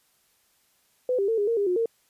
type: tone with pitch steps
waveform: sine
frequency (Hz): 503 / 396.2 / 451.1 / 409.3 / 462.4 / 404.2 / 360.4 / 458.4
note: B4 / G4 / A4 / G#4 / A#4 / G#4 / F#4 / A#4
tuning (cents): +32 / +18 / +43 / -25 / -14 / -47 / -45 / -29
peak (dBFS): -21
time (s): 1.09-1.858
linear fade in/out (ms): 2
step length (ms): 96
effects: white hiss -66 dBFS RMS until 2.09 s + resampled to 32000 Hz